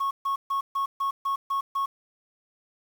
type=tone bursts; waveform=sine; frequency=1100 Hz; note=C#6; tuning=14 cents flat; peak=-21 dBFS; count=8; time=0-1.86 s; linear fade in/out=10 ms; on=110 ms; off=140 ms; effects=tanh soft clip ceiling -23 dBFS + 8-bit